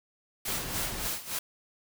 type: noise with tremolo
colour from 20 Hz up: white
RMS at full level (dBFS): -32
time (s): 0.45-1.39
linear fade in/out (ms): 5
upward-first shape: sine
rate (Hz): 3.5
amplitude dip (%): 80
type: noise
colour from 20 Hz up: pink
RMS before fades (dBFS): -37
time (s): 0.48-1.08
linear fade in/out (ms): 2
effects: none